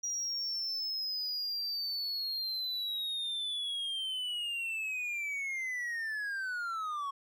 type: linear sweep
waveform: triangle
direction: down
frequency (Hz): 5760 to 1095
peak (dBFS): -32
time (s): 0.03-7.11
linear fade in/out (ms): 10
effects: none